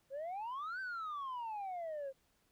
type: exponential two-way sweep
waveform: sine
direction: up then down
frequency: 524 to 1566 to 525 Hz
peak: -37 dBFS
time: 0.1-2.13 s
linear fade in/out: 50 ms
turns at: 0.8 s
effects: tanh soft clip ceiling -38 dBFS + pink hiss -75 dBFS RMS until 2.51 s